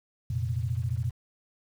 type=chord; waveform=sine; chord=F suspended fourth; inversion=none; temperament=equal; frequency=87.31 / 116.54 / 130.81 Hz; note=F2 / Bb2 / C3; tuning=0 / 0 / 0 cents; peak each=-32 / -29 / -34 dBFS; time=0.3-1.11 s; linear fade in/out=5 ms; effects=9-bit